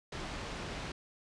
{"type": "low-pass noise", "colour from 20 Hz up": "pink", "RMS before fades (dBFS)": -41, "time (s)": [0.12, 0.92], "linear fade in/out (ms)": 5, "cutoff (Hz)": 4600, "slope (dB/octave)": 12, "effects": ["resampled to 22050 Hz"]}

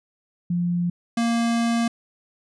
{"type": "tone pair in turn", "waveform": ["sine", "square"], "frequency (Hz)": [174.61, 232.7], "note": ["F3", "A#3"], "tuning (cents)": [0, -3], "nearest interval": "perfect fourth", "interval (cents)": 497, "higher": "second", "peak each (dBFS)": -20, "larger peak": "neither", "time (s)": [[0.5, 0.9], [1.17, 1.88]], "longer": "second", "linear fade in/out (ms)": 5, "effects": ["resampled to 22050 Hz"]}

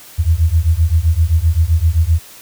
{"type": "beating tone pair", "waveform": "sine", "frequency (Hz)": [78, 85.7], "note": ["D#2", "F2"], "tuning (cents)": [5, -32], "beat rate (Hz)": 7.7, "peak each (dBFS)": -13, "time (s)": [0.18, 2.2], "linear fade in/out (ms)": 20, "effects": ["white hiss -39 dBFS RMS until 2.41 s"]}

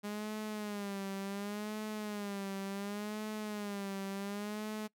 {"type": "tone with vibrato", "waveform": "sawtooth", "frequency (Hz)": 204.7, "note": "G#3", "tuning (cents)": -25, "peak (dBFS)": -34, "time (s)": [0.03, 4.88], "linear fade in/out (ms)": 20, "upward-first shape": "sine", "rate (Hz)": 0.69, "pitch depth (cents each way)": 84, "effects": ["noise-tail reverb RT60 0.1 s tail -23 dB re dry"]}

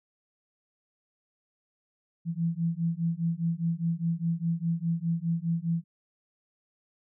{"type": "beating tone pair", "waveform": "sine", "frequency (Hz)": [164.81, 169.71], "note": ["E3", "F3"], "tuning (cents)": [0, -49], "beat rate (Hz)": 4.9, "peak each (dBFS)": -29, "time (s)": [2.25, 5.84], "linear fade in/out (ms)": 50, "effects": []}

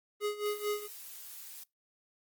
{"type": "tone with tremolo", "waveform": "square", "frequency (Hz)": 416.6, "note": "G#4", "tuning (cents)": 5, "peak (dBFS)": -30, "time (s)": [0.2, 0.88], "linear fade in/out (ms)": 50, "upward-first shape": "sine", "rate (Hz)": 4.5, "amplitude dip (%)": 80}
{"type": "noise", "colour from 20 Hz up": "blue", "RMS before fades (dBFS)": -47, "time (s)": [0.45, 1.64], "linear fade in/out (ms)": 10}
{"effects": ["noise-tail reverb RT60 0.2 s tail -25 dB re dry", "Opus 24 kbps"]}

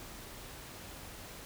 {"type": "silence", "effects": ["pink hiss -48 dBFS RMS until 1.45 s"]}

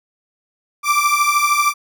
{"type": "beating tone pair", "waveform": "30% pulse", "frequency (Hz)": [1167, 1180], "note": ["D6", "D6"], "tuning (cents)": [-11, 8], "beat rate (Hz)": 13, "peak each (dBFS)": -14, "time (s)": [0.83, 1.74], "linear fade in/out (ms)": 50, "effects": []}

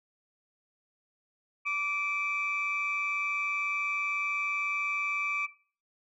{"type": "tone cluster", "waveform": "sine", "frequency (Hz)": [1162, 2336, 2530], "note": ["D6", "D7", "D#7"], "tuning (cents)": [-19, -10, 28], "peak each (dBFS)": [-34, -30, -35], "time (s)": [1.65, 5.47], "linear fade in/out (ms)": 20, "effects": ["noise-tail reverb RT60 0.4 s tail -17 dB re dry", "tanh soft clip ceiling -22 dBFS"]}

